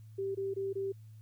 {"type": "tone bursts", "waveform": "sine", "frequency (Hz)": 390.6, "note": "G4", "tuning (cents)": -6, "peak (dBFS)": -32, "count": 4, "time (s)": [0.18, 0.923], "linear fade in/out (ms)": 10, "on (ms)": 170, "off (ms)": 21, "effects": ["added 109 Hz sine -49 dBFS peak until 1.21 s", "white hiss -73 dBFS RMS until 1.21 s"]}